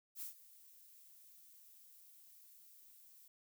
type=noise with ADSR envelope; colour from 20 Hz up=violet; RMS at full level=-44 dBFS; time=0.15-3.28 s; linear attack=67 ms; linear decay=120 ms; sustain=-18 dB; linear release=4 ms; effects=none